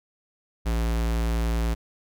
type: tone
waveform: square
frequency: 56.9 Hz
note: A#1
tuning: 41 cents flat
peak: -23 dBFS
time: 0.65-1.75 s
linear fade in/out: 20 ms
effects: none